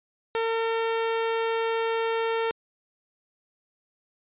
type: tone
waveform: sawtooth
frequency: 453.9 Hz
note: A#4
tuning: 46 cents flat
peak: -20 dBFS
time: 0.35-2.51 s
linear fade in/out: 0 ms
effects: resampled to 8000 Hz